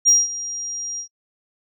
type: tone with ADSR envelope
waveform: sine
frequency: 5700 Hz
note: F8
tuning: 34 cents sharp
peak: -8 dBFS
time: 0.05-1.08 s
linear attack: 33 ms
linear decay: 190 ms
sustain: -18 dB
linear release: 92 ms
effects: noise-tail reverb RT60 0.1 s tail -26 dB re dry + tanh soft clip ceiling -6 dBFS